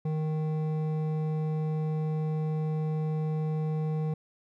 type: tone with hard clipping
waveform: sine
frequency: 155.56 Hz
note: D#3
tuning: in tune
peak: -29 dBFS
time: 0.05-4.14 s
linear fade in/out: 5 ms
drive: 10 dB
effects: none